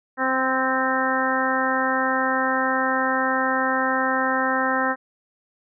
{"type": "harmonic tone with a mistuned harmonic", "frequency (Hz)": 261.6, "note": "C4", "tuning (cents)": 0, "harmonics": [1, 2, 3, 4, 5, 6, 7], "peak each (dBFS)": [-27, -27, -27, -27, -27, -27, -27], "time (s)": [0.17, 4.96], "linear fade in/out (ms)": 50, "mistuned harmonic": 4, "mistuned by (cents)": -16, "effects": []}